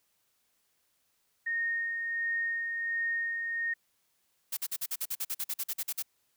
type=tone with tremolo; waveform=sine; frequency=1849 Hz; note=A#6; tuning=15 cents flat; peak=-28 dBFS; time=1.46-3.74 s; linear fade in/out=10 ms; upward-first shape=sine; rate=1.4 Hz; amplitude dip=35%
type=noise bursts; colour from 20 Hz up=blue; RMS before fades=-33 dBFS; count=16; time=4.52-6.026 s; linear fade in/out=10 ms; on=51 ms; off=46 ms
effects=white hiss -74 dBFS RMS until 6.36 s